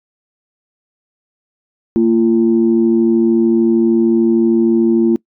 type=tone pair together; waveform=sine; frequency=228.4 / 341.7 Hz; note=A#3 / F4; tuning=-35 / -38 cents; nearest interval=perfect fifth; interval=697 cents; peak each=-11 dBFS; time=1.96-5.16 s; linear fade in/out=0 ms; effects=noise-tail reverb RT60 0.1 s tail -24 dB re dry + tanh soft clip ceiling -2 dBFS